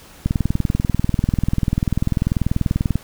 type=click train; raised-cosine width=5 ms; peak=-5 dBFS; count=56; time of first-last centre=0.26-2.956 s; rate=20.4 Hz; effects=pink hiss -44 dBFS RMS until 3.03 s